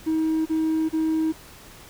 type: tone bursts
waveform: triangle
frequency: 317.7 Hz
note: D#4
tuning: 36 cents sharp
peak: -17 dBFS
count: 3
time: 0.06-1.326 s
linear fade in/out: 20 ms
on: 400 ms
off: 33 ms
effects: tanh soft clip ceiling -15 dBFS + pink hiss -46 dBFS RMS until 1.89 s